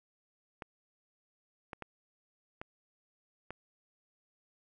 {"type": "clicks", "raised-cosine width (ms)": 0.5, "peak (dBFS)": -26, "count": 5, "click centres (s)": [0.622, 1.732, 1.823, 2.615, 3.506], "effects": []}